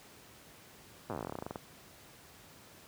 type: slowing click train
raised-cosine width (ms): 1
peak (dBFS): -24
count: 21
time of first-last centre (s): 1.1-1.558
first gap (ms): 8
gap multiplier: 1.1
effects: pink hiss -56 dBFS RMS until 2.87 s + high-pass 80 Hz 12 dB/octave